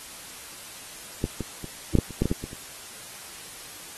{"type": "clicks", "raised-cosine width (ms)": 3, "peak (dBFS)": [-10, -16, -23, -6, -6, -26, -7, -11, -9, -20, -27], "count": 11, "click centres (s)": [1.241, 1.407, 1.643, 1.953, 1.987, 2.107, 2.22, 2.256, 2.315, 2.44, 2.531], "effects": ["white hiss -42 dBFS RMS until 3.97 s", "AAC 32 kbps"]}